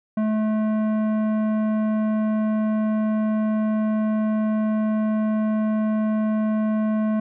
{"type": "tone with tanh clipping", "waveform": "triangle", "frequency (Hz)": 216.1, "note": "A3", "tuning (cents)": -31, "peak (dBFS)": -21, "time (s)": [0.17, 7.2], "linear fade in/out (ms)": 5, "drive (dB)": 17, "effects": []}